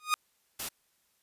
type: tone with exponential growth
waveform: sawtooth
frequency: 1234 Hz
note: D#6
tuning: 15 cents flat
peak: -17 dBFS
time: 0-0.14 s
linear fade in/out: 0 ms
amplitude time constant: 29 ms
type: noise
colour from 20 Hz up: white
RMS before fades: -36 dBFS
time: 0.59-0.69 s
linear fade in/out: 10 ms
effects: white hiss -72 dBFS RMS until 1.22 s + resampled to 32000 Hz